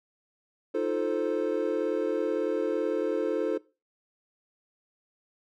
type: chord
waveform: triangle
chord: F dominant seventh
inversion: third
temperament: equal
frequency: 311.1 / 349.2 / 440 / 523.3 Hz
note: Eb4 / F4 / A4 / C5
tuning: 0 / 0 / 0 / 0 cents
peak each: -31 / -30 / -27 / -30 dBFS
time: 0.74-3.58 s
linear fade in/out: 10 ms
effects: noise-tail reverb RT60 0.3 s tail -20 dB re dry